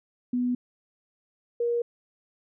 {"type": "tone pair in turn", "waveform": "sine", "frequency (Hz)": [246.9, 473.7], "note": ["B3", "A#4"], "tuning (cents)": [0, 28], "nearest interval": "major seventh", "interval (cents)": 1128, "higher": "second", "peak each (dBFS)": -23, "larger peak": "neither", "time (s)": [[0.33, 0.55], [1.6, 1.82]], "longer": "neither", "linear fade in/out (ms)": 5, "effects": []}